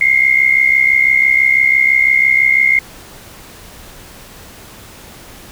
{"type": "tone pair together", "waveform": "sine", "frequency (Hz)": [2093, 2159], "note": ["C7", "C#7"], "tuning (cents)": [0, -46], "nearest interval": "minor second", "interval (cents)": 54, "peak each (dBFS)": -11, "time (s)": [0.01, 2.79], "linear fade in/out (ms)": 2, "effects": ["pink hiss -37 dBFS RMS until 5.51 s"]}